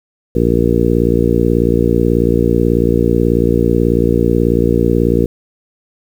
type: harmonic tone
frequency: 58.27 Hz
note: A#1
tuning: in tune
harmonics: 1 / 2 / 3 / 4 / 5 / 6 / 7 / 8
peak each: -18 / -18 / -18 / -18 / -18 / -18 / -18 / -18 dBFS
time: 0.35-5.26 s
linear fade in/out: 5 ms
effects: 7-bit